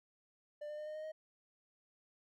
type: tone with pitch steps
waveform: triangle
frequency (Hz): 594 / 600.2 / 606.5 / 612.8 / 619.2 / 625.7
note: D5 / D5 / D#5 / D#5 / D#5 / D#5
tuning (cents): +20 / +38 / -44 / -27 / -9 / +10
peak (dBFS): -40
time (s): 0.61-1.12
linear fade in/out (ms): 10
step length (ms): 85
effects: none